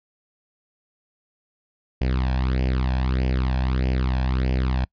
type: tone with flanger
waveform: sawtooth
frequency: 64.2 Hz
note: C2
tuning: 32 cents flat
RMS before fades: -22 dBFS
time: 2.01-4.85 s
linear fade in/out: 5 ms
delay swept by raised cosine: 0.38 to 1.21 ms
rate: 1.6 Hz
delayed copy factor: +0.75
effects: noise-tail reverb RT60 0.1 s tail -26 dB re dry + resampled to 11025 Hz